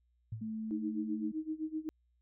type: tone with exponential decay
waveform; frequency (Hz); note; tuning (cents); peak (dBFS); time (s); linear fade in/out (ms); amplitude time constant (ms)
sine; 110.8; A2; +13; -34; 0.32-0.58; 5; 56
type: tone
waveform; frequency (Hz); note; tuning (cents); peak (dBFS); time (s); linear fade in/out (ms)
sine; 219.6; A3; -3; -36; 0.41-1.32; 10
type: tone with tremolo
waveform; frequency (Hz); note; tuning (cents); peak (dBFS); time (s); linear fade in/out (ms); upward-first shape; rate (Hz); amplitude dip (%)
sine; 313.3; D#4; +12; -32; 0.71-1.89; 0; sine; 7.8; 90
effects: added 60 Hz sine -70 dBFS peak until 2.21 s